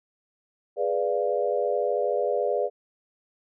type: chord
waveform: sine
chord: G# diminished seventh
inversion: none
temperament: equal with one note detuned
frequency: 415.3 / 493.9 / 587.3 / 696.4 Hz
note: G#4 / B4 / D5 / F5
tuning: 0 / 0 / 0 / -5 cents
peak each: -28 / -27 / -27 / -31 dBFS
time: 0.76-2.7 s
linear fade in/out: 50 ms
effects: none